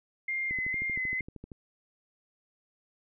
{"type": "tone with vibrato", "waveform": "sine", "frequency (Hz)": 2074, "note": "C7", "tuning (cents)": -16, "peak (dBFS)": -29, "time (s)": [0.28, 1.21], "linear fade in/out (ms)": 5, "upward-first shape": "square", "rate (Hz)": 2.2, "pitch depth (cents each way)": 32}
{"type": "click train", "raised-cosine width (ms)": 3, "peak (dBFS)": -30, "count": 14, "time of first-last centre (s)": [0.51, 1.518], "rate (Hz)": 12.9}
{"effects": []}